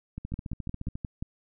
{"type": "two click trains", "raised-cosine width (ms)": 5, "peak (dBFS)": [-23, -20], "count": [12, 6], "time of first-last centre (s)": [[0.18, 0.955], [0.34, 1.225]], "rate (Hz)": [14.2, 5.65], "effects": []}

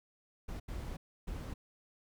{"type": "noise bursts at uneven times", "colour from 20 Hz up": "brown", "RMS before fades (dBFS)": -41, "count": 3, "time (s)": [[0.48, 0.6], [0.68, 0.97], [1.27, 1.54]], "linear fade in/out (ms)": 10, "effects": []}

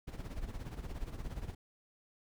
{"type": "noise with tremolo", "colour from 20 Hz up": "brown", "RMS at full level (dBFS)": -39, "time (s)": [0.07, 1.55], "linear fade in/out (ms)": 10, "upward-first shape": "sine", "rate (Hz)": 17, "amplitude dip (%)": 70, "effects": []}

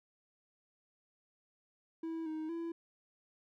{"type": "tone with pitch steps", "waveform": "triangle", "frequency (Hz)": [326.5, 313.6, 334.2], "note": ["E4", "D#4", "E4"], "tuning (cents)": [-17, 14, 24], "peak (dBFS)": -35, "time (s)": [2.03, 2.72], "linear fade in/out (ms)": 5, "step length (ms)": 230, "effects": []}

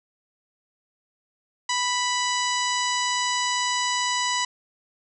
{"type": "harmonic tone", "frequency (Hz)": 987.8, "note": "B5", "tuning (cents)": 0, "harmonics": [1, 2, 3, 4, 5, 6, 7, 8], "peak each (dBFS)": [-26, -29, -31, -32, -33, -34, -34, -35], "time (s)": [1.69, 4.45], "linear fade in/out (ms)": 5, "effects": []}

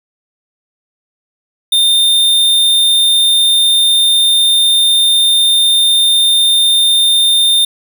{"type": "tone", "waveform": "square", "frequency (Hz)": 3624, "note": "A#7", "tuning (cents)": -50, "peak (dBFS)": -8, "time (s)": [1.72, 7.65], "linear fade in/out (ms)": 5, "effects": []}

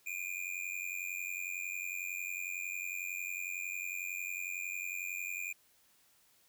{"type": "tone with amplitude modulation", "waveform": "square", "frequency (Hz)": 2421, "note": "D#7", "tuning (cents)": -48, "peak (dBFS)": -34, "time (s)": [0.06, 5.53], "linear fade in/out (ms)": 10, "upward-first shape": "sine", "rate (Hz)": 91, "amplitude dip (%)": 90, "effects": ["white hiss -68 dBFS RMS until 6.48 s"]}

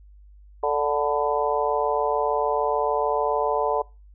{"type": "harmonic tone with a mistuned harmonic", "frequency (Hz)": 146.83, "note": "D3", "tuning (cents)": 0, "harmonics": [3, 4, 5, 6, 7], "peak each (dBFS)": [-25, -26, -27, -28, -28], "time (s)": [0.63, 3.82], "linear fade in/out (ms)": 5, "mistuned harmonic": 7, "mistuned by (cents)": -45, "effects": ["noise-tail reverb RT60 0.3 s tail -25 dB re dry", "added 50 Hz sine -46 dBFS peak until 4.14 s"]}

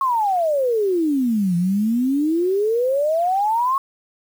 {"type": "exponential two-way sweep", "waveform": "sine", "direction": "down then up", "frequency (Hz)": [1105, 170, 1105], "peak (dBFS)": -16, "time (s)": [0.01, 3.78], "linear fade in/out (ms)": 2, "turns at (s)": 1.56, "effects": ["7-bit"]}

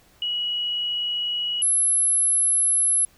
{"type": "tone pair in turn", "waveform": "sine", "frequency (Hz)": [2916, 11009], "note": ["F#7", "F9"], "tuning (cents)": [-26, -26], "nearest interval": "octave + major seventh", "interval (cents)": 2300, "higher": "second", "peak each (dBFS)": [-23, -17], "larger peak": "second", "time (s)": [[0.22, 1.62], [1.62, 3.05]], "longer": "second", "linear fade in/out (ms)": 2, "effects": ["pink hiss -57 dBFS RMS until 3.17 s"]}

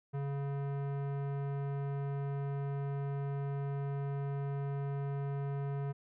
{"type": "tone with tanh clipping", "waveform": "sine", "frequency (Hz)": 140, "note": "C#3", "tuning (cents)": 18, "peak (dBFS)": -36, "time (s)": [0.13, 5.93], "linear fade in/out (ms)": 20, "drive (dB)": 18, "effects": []}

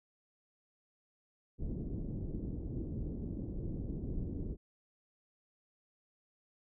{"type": "low-pass noise", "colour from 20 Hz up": "pink", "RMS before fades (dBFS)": -39, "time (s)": [1.58, 4.57], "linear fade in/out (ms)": 50, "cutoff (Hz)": 360, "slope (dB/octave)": 24, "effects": []}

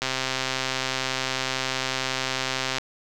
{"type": "click train", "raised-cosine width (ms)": 0.2, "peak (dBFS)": -8, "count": 363, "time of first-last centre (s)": [0.02, 2.783], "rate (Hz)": 131, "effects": []}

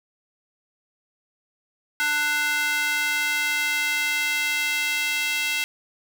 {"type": "tone with high-pass filter sweep", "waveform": "square", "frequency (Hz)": 296.5, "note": "D4", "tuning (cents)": 17, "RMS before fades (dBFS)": -24, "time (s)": [2, 5.64], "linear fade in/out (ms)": 0, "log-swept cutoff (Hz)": [1600, 2400], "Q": 2.6, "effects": []}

